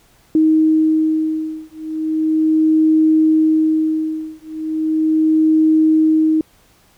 sine beating tone pair, 314.4 / 314.77 Hz, D#4 / D#4, +18 / +20 cents, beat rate 0.37 Hz, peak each -15 dBFS, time 0.35-6.41 s, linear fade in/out 2 ms, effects pink hiss -53 dBFS RMS until 6.97 s

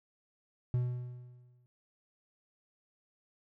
triangle tone with exponential decay, 123.47 Hz, B2, in tune, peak -24 dBFS, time 0.74-1.66 s, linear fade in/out 0 ms, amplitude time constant 200 ms, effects none

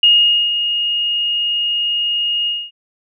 sine tone with ADSR envelope, 2857 Hz, F7, 39 cents sharp, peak -6 dBFS, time 0.03-2.71 s, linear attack 3 ms, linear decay 470 ms, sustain -9 dB, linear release 240 ms, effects none

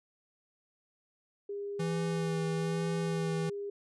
sine tone, 404.3 Hz, G#4, 46 cents flat, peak -35 dBFS, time 1.49-3.7 s, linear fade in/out 5 ms
square tone with vibrato, 164.81 Hz, E3, in tune, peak -32 dBFS, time 1.79-3.5 s, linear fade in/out 10 ms, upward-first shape sine, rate 1.1 Hz, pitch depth 23 cents each way
effects resampled to 24000 Hz

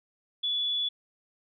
sine tone, 3429 Hz, A7, 45 cents flat, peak -26 dBFS, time 0.43-0.89 s, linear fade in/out 10 ms, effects none

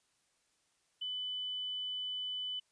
sine tone, 3000 Hz, F#7, 23 cents sharp, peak -36 dBFS, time 1.01-2.6 s, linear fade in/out 10 ms, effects white hiss -75 dBFS RMS until 2.71 s + resampled to 22050 Hz

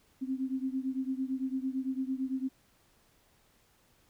sine beating tone pair, 260 / 268.9 Hz, C4 / C4, -11 / +47 cents, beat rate 8.9 Hz, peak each -33 / -35 dBFS, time 0.21-2.49 s, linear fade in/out 20 ms, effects pink hiss -67 dBFS RMS until 4.09 s

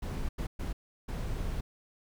brown noise bursts at uneven times, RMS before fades -34 dBFS, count 4, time 0.02-0.29 / 0.38-0.47 / 0.59-0.73 / 1.08-1.61 s, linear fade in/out 10 ms, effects none

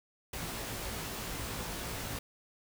pink noise with comb filter, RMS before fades -39 dBFS, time 0.33-2.19 s, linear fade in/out 5 ms, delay 18 ms, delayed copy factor +0.75, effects none

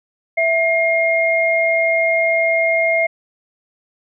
sine tone pair together, 660.6 / 2131 Hz, E5 / C7, +4 / +31 cents, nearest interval octave + minor sixth, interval 2027 cents, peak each -16 dBFS, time 0.37-3.07 s, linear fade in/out 10 ms, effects none

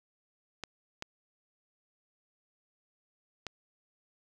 clicks, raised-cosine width 0.2 ms, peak -20 dBFS, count 3, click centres 0.637 / 1.024 / 3.467 s, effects 9-bit

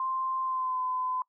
sine tone with pitch glide, 1046.5 to 1017.3 Hz, C6 to C6, 0 to -49 cents, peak -28 dBFS, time 0-1.22 s, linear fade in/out 2 ms, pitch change -49 cents, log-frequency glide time 0.42-0.81 s, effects noise-tail reverb RT60 0.1 s tail -23 dB re dry

